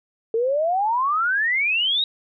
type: exponential sweep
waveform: sine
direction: up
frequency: 440 to 3856 Hz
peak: -18 dBFS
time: 0.34-2.04 s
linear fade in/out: 2 ms
effects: none